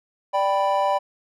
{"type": "chord", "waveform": "triangle", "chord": "G major", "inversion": "second", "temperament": "equal", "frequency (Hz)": [587.3, 784, 987.8], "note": ["D5", "G5", "B5"], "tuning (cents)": [0, 0, 0], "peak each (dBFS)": -21, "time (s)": [0.33, 0.99], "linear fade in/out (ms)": 20, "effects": []}